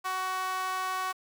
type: tone with high-pass filter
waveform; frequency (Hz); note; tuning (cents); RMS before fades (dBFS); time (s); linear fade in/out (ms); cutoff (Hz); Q
sawtooth; 374; F#4; +19; -32; 0.04-1.13; 20; 1000; 4.1
effects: 9-bit